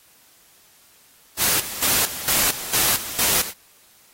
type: noise with tremolo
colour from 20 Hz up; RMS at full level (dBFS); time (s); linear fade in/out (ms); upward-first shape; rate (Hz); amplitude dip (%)
white; -19; 1.37-3.54; 50; square; 2.2; 75
effects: white hiss -54 dBFS RMS until 4.13 s + AAC 48 kbps